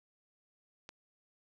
click, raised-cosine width 0.2 ms, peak -29 dBFS, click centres 0.891 s, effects none

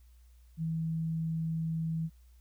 sine tone, 161.9 Hz, E3, 31 cents flat, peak -30 dBFS, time 0.57-2.1 s, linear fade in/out 50 ms, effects added 60 Hz sine -55 dBFS peak until 2.4 s + white hiss -72 dBFS RMS until 2.4 s

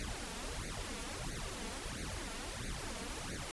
pink noise with flanger, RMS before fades -42 dBFS, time 0-3.51 s, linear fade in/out 0 ms, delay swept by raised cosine 0.46 to 4.46 ms, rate 1.5 Hz, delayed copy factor +0.95, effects resampled to 24000 Hz

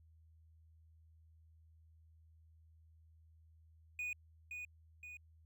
triangle tone with echo, 2475 Hz, D#7, 10 cents flat, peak -37 dBFS, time 3.99-4.13 s, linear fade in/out 2 ms, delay 520 ms, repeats 2, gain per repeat -5 dB, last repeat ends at 5.17 s, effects added 80 Hz sine -62 dBFS peak until 5.45 s

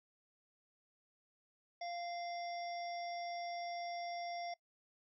harmonic tone, 694 Hz, F5, 11 cents flat, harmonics 1 / 3 / 5 / 7 / 8, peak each -41 / -51 / -59 / -59 / -53 dBFS, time 1.81-4.54 s, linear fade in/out 5 ms, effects noise-tail reverb RT60 0.1 s tail -21 dB re dry

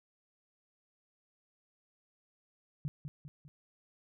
sine tone with echo, 146.9 Hz, D3, 1 cent sharp, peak -32 dBFS, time 2.85-2.88 s, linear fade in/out 0 ms, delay 200 ms, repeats 3, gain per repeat -6 dB, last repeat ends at 3.48 s, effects none

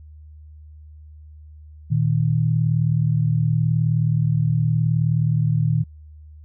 sine tone pair together, 116.54 / 155.67 Hz, A#2 / D#3, 0 / +1 cents, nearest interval perfect fourth, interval 501 cents, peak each -19 dBFS, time 1.9-5.84 s, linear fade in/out 20 ms, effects added 76 Hz sine -40 dBFS peak until 6.44 s

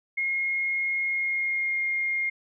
sine tone with pitch glide, 2150 to 2129 Hz, C7 to C7, +47 to +30 cents, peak -24 dBFS, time 0.17-2.3 s, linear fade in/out 10 ms, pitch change -17 cents, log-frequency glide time 1.05-1.82 s, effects none

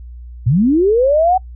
sine linear sweep, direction up, 103.83 to 763 Hz, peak -9 dBFS, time 0.46-1.38 s, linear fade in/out 10 ms, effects noise-tail reverb RT60 0.1 s tail -26 dB re dry + added 60 Hz sine -30 dBFS peak until 1.55 s

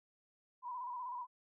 sine tone with vibrato, 987.8 Hz, B5, in tune, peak -40 dBFS, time 0.62-1.27 s, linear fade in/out 50 ms, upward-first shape square, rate 16 Hz, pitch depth 48 cents each way, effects none

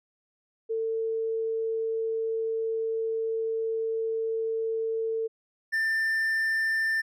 sine / triangle tone pair in turn, 448.5 / 1786.8 Hz, A4 / A6, +33 / +26 cents, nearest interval 2 octaves, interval 2393 cents, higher second, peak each -26 / -22 dBFS, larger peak second, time 0.69-5.28 / 5.72-7.02 s, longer first, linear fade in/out 20 ms, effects none

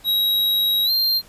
square tone with pitch glide, 3835 to 4182 Hz, A#7 to C8, +48 to -2 cents, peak -17 dBFS, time 0.04-1.22 s, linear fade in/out 50 ms, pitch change +150 cents, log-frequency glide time 0.85-0.91 s, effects pink hiss -49 dBFS RMS until 1.28 s + resampled to 32000 Hz

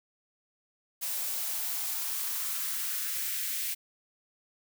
blue noise with high-pass filter sweep, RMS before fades -33 dBFS, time 1.01-3.75 s, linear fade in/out 20 ms, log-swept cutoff 520 to 2100 Hz, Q 1.9, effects none

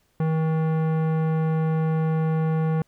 sine tone with tanh clipping, 159.3 Hz, D#3, 41 cents sharp, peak -22 dBFS, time 0.2-2.82 s, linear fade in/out 2 ms, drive 17 dB, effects pink hiss -67 dBFS RMS until 2.87 s

